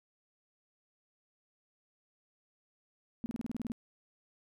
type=tone bursts; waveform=sine; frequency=233.1 Hz; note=A#3; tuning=in tune; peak=-33 dBFS; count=10; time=3.24-3.719 s; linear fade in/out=0 ms; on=20 ms; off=31 ms; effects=none